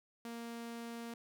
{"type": "tone", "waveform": "sawtooth", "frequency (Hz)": 233.1, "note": "A#3", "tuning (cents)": 0, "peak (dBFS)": -39, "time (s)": [0.25, 1.14], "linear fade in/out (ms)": 2, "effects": []}